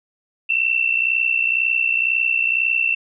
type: tone pair together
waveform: sine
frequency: 2658 / 2720 Hz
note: E7 / F7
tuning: +14 / -46 cents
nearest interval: unison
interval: 40 cents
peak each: -19 dBFS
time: 0.49-2.95 s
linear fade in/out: 10 ms
effects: none